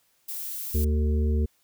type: noise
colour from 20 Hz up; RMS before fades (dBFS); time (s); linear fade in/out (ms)
violet; -34; 0.28-0.85; 10
type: harmonic tone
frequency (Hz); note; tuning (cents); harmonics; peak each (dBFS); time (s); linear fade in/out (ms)
75.3; D2; +44; 1 / 3 / 5 / 6; -21 / -31 / -35 / -37; 0.74-1.46; 10
effects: white hiss -67 dBFS RMS until 1.63 s